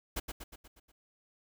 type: noise with echo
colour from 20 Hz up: pink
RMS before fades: -34 dBFS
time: 0.16-0.2 s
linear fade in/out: 10 ms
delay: 120 ms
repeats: 6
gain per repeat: -5 dB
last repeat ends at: 0.92 s
effects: none